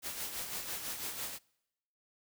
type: noise with tremolo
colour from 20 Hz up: white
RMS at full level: -38 dBFS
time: 0.02-1.39 s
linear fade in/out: 50 ms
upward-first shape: sine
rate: 6 Hz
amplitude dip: 50%
effects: noise-tail reverb RT60 0.9 s tail -26 dB re dry